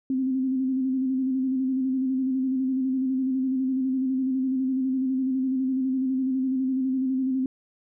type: tone with vibrato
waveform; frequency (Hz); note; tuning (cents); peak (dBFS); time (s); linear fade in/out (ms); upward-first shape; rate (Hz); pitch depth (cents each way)
sine; 261.6; C4; 0; -22; 0.1-7.46; 2; square; 12; 30
effects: none